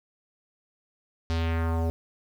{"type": "tone with low-pass filter sweep", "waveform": "square", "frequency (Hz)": 82.41, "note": "E2", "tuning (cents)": 0, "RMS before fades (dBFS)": -26, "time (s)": [1.3, 1.9], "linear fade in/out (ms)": 0, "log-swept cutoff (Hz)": [5200, 570], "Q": 1.8, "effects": ["8-bit"]}